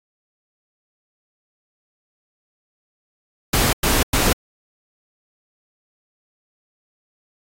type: noise bursts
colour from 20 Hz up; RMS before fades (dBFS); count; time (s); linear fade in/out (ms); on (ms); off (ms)
pink; -17; 3; 3.53-4.33; 5; 200; 100
effects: AAC 48 kbps